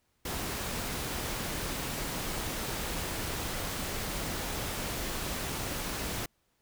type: noise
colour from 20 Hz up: pink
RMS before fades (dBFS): -35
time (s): 0.25-6.26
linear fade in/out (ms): 5
effects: pink hiss -74 dBFS RMS until 6.61 s